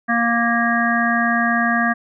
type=harmonic tone; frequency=234.1 Hz; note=A#3; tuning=8 cents sharp; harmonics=1 / 3 / 5 / 7 / 8; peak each=-20 / -22 / -23 / -20 / -24 dBFS; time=0.08-1.94 s; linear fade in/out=20 ms; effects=none